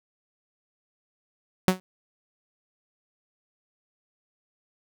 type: tone with exponential decay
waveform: sawtooth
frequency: 185.5 Hz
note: F#3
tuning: 5 cents sharp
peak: -9 dBFS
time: 1.68-1.8 s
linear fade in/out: 0 ms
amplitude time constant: 26 ms
effects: none